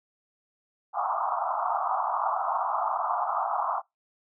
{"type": "band-pass noise", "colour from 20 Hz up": "pink", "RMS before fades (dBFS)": -28, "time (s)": [0.93, 3.82], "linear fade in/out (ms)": 50, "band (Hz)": [670, 1300], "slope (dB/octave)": 96, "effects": ["noise-tail reverb RT60 0.2 s tail -25 dB re dry"]}